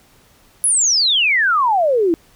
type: exponential sweep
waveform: sine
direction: down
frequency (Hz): 11000 to 317.1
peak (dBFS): -12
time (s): 0.64-2.14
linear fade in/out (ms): 0
effects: pink hiss -52 dBFS RMS until 2.35 s